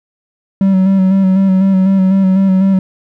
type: tone with vibrato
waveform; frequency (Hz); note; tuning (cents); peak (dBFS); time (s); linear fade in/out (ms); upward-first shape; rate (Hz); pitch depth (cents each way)
triangle; 190.9; G3; -46; -5; 0.61-2.79; 2; square; 4; 27
effects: none